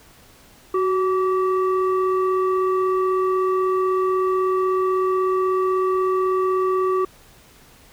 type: tone pair together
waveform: sine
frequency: 373 / 1155.2 Hz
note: F#4 / D6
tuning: +14 / -29 cents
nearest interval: octave + minor sixth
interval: 1957 cents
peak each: -17 / -21 dBFS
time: 0.74-7.05 s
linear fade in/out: 5 ms
effects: tanh soft clip ceiling -13 dBFS + pink hiss -50 dBFS RMS until 7.92 s